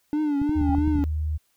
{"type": "tone with vibrato", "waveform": "triangle", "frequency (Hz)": 293.7, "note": "D4", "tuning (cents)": 0, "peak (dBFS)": -19, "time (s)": [0.13, 1.04], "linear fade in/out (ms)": 0, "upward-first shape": "triangle", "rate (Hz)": 3, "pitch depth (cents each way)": 92}
{"type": "clicks", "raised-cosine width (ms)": 5, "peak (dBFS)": -19, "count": 8, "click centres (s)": [0.417, 0.494, 0.613, 0.694, 0.784, 0.877, 0.956, 0.987]}
{"type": "tone with exponential growth", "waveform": "sine", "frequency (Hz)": 799, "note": "G5", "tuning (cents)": 33, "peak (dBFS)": -23, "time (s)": [0.44, 0.75], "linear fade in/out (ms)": 1, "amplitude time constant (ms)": 67}
{"type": "tone with pitch glide", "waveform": "sine", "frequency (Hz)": [77.78, 76.84], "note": ["D#2", "D#2"], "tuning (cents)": [0, -21], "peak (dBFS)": -23, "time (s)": [0.55, 1.38], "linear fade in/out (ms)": 20, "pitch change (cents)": -21, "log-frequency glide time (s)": [0.67, 1.05]}
{"effects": ["white hiss -68 dBFS RMS until 1.56 s"]}